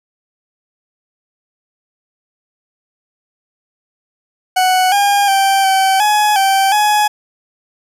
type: tone with pitch steps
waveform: 40% pulse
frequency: 742 / 808 / 781 / 769 / 842 / 777 / 841 Hz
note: F#5 / G#5 / G5 / G5 / G#5 / G5 / G#5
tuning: +5 / -48 / -7 / -33 / +24 / -16 / +22 cents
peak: -9 dBFS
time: 4.56-7.08 s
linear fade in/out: 10 ms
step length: 360 ms
effects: resampled to 32000 Hz + 7-bit